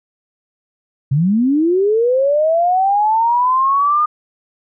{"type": "linear sweep", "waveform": "sine", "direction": "up", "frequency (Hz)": [127.8, 1226], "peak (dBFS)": -11, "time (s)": [1.11, 4.06], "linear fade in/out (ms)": 10, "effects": []}